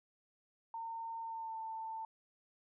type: tone with pitch glide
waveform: sine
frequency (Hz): 911 to 891.7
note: A#5 to A5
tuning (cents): -40 to +23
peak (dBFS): -40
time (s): 0.74-2.05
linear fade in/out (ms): 2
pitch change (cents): -37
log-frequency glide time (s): 1.21-1.58
effects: none